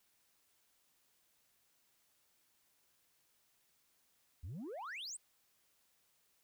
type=exponential sweep; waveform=sine; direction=up; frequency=71.6 to 8870 Hz; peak=-40 dBFS; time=4.43-5.17 s; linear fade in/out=10 ms; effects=tanh soft clip ceiling -42 dBFS + white hiss -75 dBFS RMS until 6.43 s